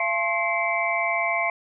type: tone cluster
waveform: sine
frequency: 681 / 866 / 1067 / 2086 / 2296 Hz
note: F5 / A5 / C6 / C7 / D7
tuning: -44 / -28 / +34 / -6 / -40 cents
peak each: -26 / -34 / -29 / -26 / -28 dBFS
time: 0-1.5 s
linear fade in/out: 2 ms
effects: none